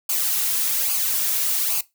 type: noise with flanger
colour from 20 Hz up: blue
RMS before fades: -22 dBFS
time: 0.09-1.81 s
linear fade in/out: 5 ms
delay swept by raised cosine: 0.53 to 3.43 ms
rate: 1.2 Hz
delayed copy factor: -0.65
effects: noise-tail reverb RT60 0.2 s tail -19 dB re dry